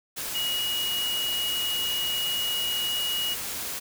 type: tone in noise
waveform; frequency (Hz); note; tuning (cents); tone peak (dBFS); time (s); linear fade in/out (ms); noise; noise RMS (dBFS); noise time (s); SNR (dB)
sine; 2897; F#7; -37; -26; 0.34-3.35; 20; white; -33; 0.16-3.8; +4
effects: none